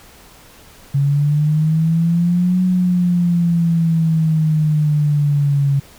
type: exponential two-way sweep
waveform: sine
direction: up then down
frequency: 138.59 to 184 to 138.59 Hz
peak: -12 dBFS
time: 0.94-5.8 s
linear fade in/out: 10 ms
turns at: 2.62 s
effects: pink hiss -44 dBFS RMS until 5.98 s